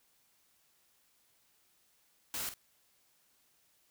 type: noise with echo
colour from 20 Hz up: white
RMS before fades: -38 dBFS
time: 2.34-2.49 s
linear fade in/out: 0 ms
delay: 49 ms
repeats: 1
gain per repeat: -10 dB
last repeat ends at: 2.539 s
effects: white hiss -71 dBFS RMS until 3.9 s